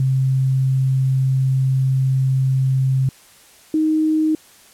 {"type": "tone pair in turn", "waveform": "sine", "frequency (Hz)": [132.3, 312.4], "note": ["C3", "D#4"], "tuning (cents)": [20, 7], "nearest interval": "octave + minor third", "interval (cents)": 1487, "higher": "second", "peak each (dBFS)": -14, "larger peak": "neither", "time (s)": [[0, 3.09], [3.74, 4.35]], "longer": "first", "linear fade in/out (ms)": 2, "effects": ["white hiss -48 dBFS RMS until 4.73 s", "low-pass 12000 Hz 12 dB/octave"]}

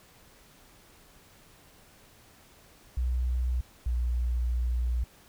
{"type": "tone pair in turn", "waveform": "sine", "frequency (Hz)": [62.1, 60.37], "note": ["B1", "B1"], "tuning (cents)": [10, -39], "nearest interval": "unison", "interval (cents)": 49, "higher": "first", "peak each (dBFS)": -25, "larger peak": "neither", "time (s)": [[2.97, 3.61], [3.86, 5.04]], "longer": "second", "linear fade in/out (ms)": 5, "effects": ["pink hiss -57 dBFS RMS until 5.28 s"]}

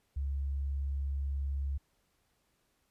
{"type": "tone", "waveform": "sine", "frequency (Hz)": 69.3, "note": "C#2", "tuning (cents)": 0, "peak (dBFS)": -31, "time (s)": [0.16, 1.78], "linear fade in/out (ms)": 10, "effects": ["pink hiss -75 dBFS RMS until 2.9 s", "resampled to 32000 Hz"]}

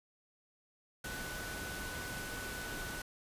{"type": "tone in noise", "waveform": "sine", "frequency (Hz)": 1492, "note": "F#6", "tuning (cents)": 14, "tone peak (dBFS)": -44, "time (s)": [1.04, 3.02], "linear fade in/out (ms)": 5, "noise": "pink", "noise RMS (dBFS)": -43, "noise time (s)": [1.04, 3.02], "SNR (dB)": -4, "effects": ["resampled to 32000 Hz"]}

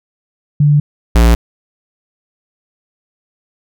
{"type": "tone pair in turn", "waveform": ["sine", "square"], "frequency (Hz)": [146.83, 57.9], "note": ["D3", "A#1"], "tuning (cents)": [0, -11], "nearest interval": "octave + major third", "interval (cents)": 1611, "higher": "first", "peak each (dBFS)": -6, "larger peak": "neither", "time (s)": [[0.6, 0.8], [1.15, 1.35]], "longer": "neither", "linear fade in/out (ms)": 5, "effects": []}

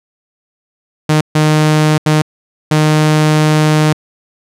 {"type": "tone bursts at uneven times", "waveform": "sawtooth", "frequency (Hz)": 153.7, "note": "D#3", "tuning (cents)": -21, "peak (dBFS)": -4, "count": 4, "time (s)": [[1.09, 1.21], [1.35, 1.98], [2.06, 2.22], [2.71, 3.93]], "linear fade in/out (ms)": 5, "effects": ["low-pass 10000 Hz 12 dB/octave"]}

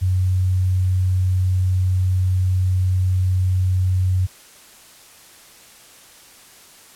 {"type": "tone", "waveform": "sine", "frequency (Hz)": 92.5, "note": "F#2", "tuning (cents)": 0, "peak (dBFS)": -15, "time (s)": [0.01, 4.27], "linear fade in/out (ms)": 20, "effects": ["white hiss -46 dBFS RMS until 6.95 s", "low-pass 12000 Hz 12 dB/octave"]}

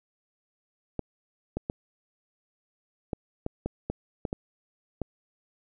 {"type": "clicks", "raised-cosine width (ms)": 2, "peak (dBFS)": -16, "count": 10, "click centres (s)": [0.993, 1.57, 1.699, 3.132, 3.464, 3.66, 3.9, 4.252, 4.329, 5.017], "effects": []}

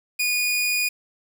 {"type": "tone", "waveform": "sawtooth", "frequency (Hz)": 2457, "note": "D#7", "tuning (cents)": -22, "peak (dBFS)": -17, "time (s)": [0.19, 0.89], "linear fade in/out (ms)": 10, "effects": ["8-bit"]}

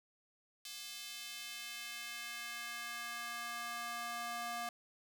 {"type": "tone with high-pass filter sweep", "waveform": "square", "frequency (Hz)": 236.6, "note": "A#3", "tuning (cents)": 26, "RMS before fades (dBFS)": -44, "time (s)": [0.65, 4.69], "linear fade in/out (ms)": 2, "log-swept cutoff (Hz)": [3700, 800], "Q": 1.3, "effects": ["11-bit"]}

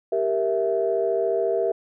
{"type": "chord", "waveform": "sine", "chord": "E diminished", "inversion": "first", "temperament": "equal", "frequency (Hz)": [392, 466.2, 659.3], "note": ["G4", "Bb4", "E5"], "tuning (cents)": [0, 0, 0], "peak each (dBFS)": -24, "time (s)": [0.12, 1.72], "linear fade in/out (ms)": 5, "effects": ["tanh soft clip ceiling -10 dBFS"]}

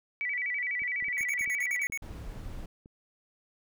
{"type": "tone with vibrato", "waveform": "sine", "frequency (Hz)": 2121, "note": "C7", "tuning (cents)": 23, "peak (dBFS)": -29, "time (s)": [0.21, 1.87], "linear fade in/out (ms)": 0, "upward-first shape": "square", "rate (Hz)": 12, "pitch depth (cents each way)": 130}
{"type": "clicks", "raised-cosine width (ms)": 3, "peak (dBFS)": -38, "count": 10, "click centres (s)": [0.82, 1.025, 1.083, 1.209, 1.41, 1.476, 1.899, 2.159, 2.502, 2.859]}
{"type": "tone bursts", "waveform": "square", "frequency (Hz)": 2217, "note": "C#7", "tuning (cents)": 0, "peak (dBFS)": -32, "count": 8, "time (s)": [1.18, 1.975], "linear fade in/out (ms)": 0, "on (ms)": 53, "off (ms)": 53}
{"type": "noise", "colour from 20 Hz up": "brown", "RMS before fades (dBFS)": -40, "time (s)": [2.02, 2.66], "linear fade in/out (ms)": 5}
{"effects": []}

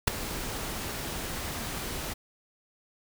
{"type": "noise with ADSR envelope", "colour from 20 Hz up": "pink", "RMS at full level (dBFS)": -19, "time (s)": [0.07, 2.14], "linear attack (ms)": 9, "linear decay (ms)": 7, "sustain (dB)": -16, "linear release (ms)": 14, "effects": []}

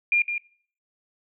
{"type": "tone with echo", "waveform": "sine", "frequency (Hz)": 2405, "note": "D7", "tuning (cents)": 41, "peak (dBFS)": -17, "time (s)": [0.12, 0.22], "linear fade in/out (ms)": 2, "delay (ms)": 160, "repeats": 1, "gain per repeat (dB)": -8, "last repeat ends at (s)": 0.38, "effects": ["noise-tail reverb RT60 0.5 s tail -20 dB re dry"]}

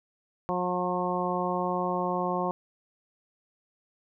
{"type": "harmonic tone", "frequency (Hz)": 179.9, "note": "F#3", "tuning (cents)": -48, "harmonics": [1, 2, 3, 4, 5, 6], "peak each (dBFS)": [-33, -33, -33, -33, -33, -33], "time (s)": [0.49, 2.51], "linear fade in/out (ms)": 0, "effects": []}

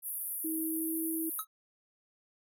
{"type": "band-pass noise", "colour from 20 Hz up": "pink", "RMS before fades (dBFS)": -38, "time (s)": [0.02, 1.45], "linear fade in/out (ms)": 50, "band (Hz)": [10000, 15000], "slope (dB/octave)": 96}
{"type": "tone with pitch glide", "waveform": "sine", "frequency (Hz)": [319.8, 323.9], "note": ["D#4", "E4"], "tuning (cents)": [48, -30], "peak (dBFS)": -33, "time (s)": [0.44, 1.3], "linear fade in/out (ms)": 10, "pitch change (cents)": 22, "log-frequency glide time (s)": [0.61, 0.98]}
{"type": "tone with exponential decay", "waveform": "square", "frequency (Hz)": 1284, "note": "E6", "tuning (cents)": -46, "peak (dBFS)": -34, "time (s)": [1.39, 1.47], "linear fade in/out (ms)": 1, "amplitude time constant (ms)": 17}
{"effects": []}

